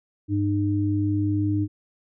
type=tone pair together; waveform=sine; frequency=101.5 / 304.2 Hz; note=G#2 / D#4; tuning=-39 / -39 cents; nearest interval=octave + perfect fifth; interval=1900 cents; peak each=-23 dBFS; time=0.28-1.68 s; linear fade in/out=50 ms; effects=none